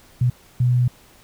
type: tone bursts at uneven times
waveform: sine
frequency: 123.7 Hz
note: B2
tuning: 3 cents sharp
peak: -14 dBFS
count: 2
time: 0.21-0.3 / 0.6-0.88 s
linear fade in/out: 5 ms
effects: pink hiss -51 dBFS RMS until 1.23 s